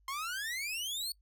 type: exponential sweep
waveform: sawtooth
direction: up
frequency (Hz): 1047 to 4482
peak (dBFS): -32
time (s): 0.08-1.12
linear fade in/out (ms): 2
effects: noise-tail reverb RT60 0.1 s tail -24 dB re dry + added 50 Hz sine -64 dBFS peak until 1.21 s